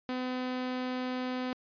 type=tone; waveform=sawtooth; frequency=253.6 Hz; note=B3; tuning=46 cents sharp; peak=-28 dBFS; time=0.09-1.53 s; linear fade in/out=0 ms; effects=resampled to 11025 Hz